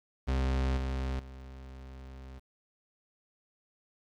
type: tone with level steps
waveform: 40% pulse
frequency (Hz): 65.6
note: C2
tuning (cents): +5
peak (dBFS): -26 / -30 / -44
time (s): 0.27-2.4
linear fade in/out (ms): 20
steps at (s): 0.77 / 1.19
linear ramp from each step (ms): 5
effects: low-pass 5000 Hz 12 dB/octave + 10-bit